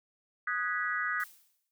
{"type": "chord", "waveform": "sine", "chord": "G# minor seventh", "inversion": "second", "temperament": "equal with one note detuned", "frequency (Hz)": [1244.5, 1480, 1661.2, 1950.6], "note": ["D#6", "F#6", "G#6", "B6"], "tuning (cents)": [0, 0, 0, -22], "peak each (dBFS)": -35, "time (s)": [0.47, 1.24], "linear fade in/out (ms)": 5}
{"type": "noise with exponential decay", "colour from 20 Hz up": "blue", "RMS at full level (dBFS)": -47, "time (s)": [1.2, 1.71], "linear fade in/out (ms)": 0, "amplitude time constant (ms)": 110}
{"effects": []}